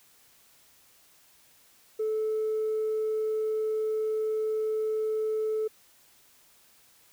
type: tone with tanh clipping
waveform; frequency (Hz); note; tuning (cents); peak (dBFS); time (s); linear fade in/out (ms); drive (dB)
triangle; 434.9; A4; -20; -26; 1.99-5.68; 10; 5
effects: white hiss -60 dBFS RMS until 7.12 s